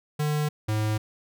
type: tone pair in turn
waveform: square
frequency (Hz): 150 / 107.61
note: D3 / A2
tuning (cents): +37 / -38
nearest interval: tritone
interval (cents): 575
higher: first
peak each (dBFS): -24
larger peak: neither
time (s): 0.19-0.49 / 0.68-0.98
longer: neither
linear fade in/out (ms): 10
effects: none